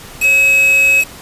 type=tone with quantisation; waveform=triangle; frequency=2562 Hz; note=E7; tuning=50 cents flat; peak=-6 dBFS; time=0.2-1.05 s; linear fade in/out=50 ms; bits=3; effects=pink hiss -34 dBFS RMS until 1.21 s + resampled to 32000 Hz